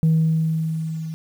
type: tone with level ramp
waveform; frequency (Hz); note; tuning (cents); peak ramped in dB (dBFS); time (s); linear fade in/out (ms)
sine; 160.1; D#3; +50; -11 to -27; 0.03-1.14; 0
effects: tanh soft clip ceiling -11 dBFS + 8-bit